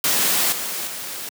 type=noise with level steps; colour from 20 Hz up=white; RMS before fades=-19 / -27 / -31 dBFS; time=0.04-1.29 s; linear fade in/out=2 ms; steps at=0.52 / 0.87 s; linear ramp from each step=5 ms; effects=high-pass 150 Hz 12 dB/octave